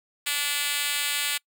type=tone with high-pass filter; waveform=5% pulse; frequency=289.6 Hz; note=D4; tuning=24 cents flat; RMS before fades=-27 dBFS; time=0.26-1.38 s; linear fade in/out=10 ms; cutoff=2500 Hz; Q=0.56; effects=noise-tail reverb RT60 0.1 s tail -25 dB re dry